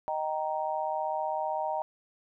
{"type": "chord", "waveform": "sine", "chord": "Eb major", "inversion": "none", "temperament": "just", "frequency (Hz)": [622.3, 777.8, 933.4], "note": ["Eb5", "G5", "Bb5"], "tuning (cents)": [0, -14, 2], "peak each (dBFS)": -33, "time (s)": [0.08, 1.82], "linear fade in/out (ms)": 0, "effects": []}